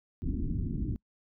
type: low-pass noise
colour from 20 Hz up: pink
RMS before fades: -32 dBFS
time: 0.22-0.96 s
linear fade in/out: 0 ms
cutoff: 320 Hz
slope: 48 dB/octave
effects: noise-tail reverb RT60 0.1 s tail -26 dB re dry

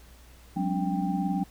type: tone cluster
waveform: sine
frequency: 183 / 201.6 / 262.4 / 287.9 / 789 Hz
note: F#3 / G3 / C4 / D4 / G5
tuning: -19 / +49 / +5 / -34 / +11 cents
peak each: -28 / -33 / -36 / -32 / -33 dBFS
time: 0.56-1.44 s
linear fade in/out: 10 ms
effects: added 60 Hz sine -51 dBFS peak until 1.5 s + pink hiss -56 dBFS RMS until 1.5 s

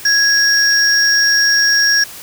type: tone pair together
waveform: triangle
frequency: 1661.2 / 5588 Hz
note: G#6 / F8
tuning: 0 / 0 cents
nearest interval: octave + major sixth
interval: 2100 cents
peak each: -11 dBFS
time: 0.05-2.04 s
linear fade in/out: 5 ms
effects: white hiss -33 dBFS RMS until 2.22 s

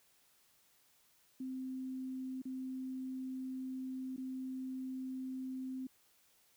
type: tone with dropouts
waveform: sine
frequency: 260 Hz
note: C4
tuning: 11 cents flat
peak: -39 dBFS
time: 1.4-5.87 s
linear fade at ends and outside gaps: 5 ms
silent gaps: 2.419-2.453 / 4.164-4.178 s
effects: white hiss -70 dBFS RMS until 6.56 s

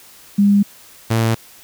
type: tone pair in turn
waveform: sine / sawtooth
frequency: 202 / 113.37 Hz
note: G#3 / A#2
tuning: -48 / -48 cents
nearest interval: minor seventh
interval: 1000 cents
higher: first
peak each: -9 / -10 dBFS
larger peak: first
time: 0.38-0.63 / 1.1-1.35 s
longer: neither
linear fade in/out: 10 ms
effects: white hiss -44 dBFS RMS until 1.63 s

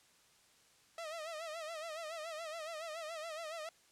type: tone with vibrato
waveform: sawtooth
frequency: 642 Hz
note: E5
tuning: 46 cents flat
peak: -38 dBFS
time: 0.98-3.69 s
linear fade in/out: 2 ms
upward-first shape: sine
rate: 7.1 Hz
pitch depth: 96 cents each way
effects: white hiss -67 dBFS RMS until 3.91 s + low-pass 9000 Hz 12 dB/octave

